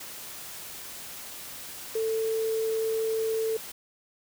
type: tone in noise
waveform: sine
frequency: 444.8 Hz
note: A4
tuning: 19 cents sharp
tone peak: -25 dBFS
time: 1.95-3.57 s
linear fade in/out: 5 ms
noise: white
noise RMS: -41 dBFS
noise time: 0-3.72 s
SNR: +13 dB
effects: none